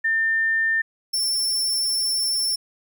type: tone pair in turn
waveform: sine / sawtooth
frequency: 1800 / 5394 Hz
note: A6 / E8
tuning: +39 / +39 cents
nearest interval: octave + perfect fifth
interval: 1900 cents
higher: second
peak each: -18 dBFS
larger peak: neither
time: 0.04-0.82 / 1.13-2.56 s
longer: second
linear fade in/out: 10 ms
effects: 10-bit